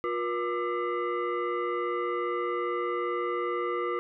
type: tone with frequency modulation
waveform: sine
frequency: 356.3 Hz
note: F4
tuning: 35 cents sharp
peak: -27 dBFS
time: 0.04-3.99 s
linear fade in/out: 0 ms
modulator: 835 Hz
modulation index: 1.4
effects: none